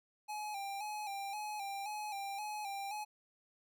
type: tone with vibrato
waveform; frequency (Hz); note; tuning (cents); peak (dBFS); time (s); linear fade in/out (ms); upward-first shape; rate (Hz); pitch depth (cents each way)
square; 818; G#5; -26; -40; 0.28-3.05; 20; square; 1.9; 56
effects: none